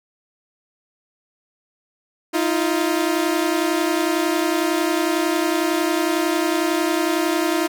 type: tone pair together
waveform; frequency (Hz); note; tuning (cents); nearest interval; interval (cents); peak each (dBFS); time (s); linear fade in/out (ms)
sawtooth; 315.1 / 346.1; D#4 / F4; +22 / -16; major second; 162; -17; 2.33-7.68; 20
effects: none